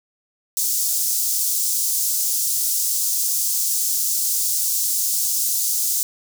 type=high-pass noise; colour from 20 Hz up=pink; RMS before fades=-21 dBFS; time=0.57-6.03 s; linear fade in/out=0 ms; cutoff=5900 Hz; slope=24 dB/octave; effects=none